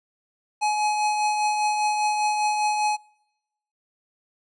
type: tone with tremolo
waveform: square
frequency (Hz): 844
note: G#5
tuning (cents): +28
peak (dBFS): -20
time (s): 0.61-2.97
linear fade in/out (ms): 20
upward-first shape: triangle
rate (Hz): 5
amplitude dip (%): 40
effects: noise-tail reverb RT60 0.9 s tail -25 dB re dry + resampled to 22050 Hz